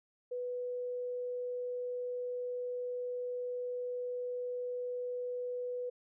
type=tone; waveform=sine; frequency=493.9 Hz; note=B4; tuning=in tune; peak=-35 dBFS; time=0.31-5.9 s; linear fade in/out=10 ms; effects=none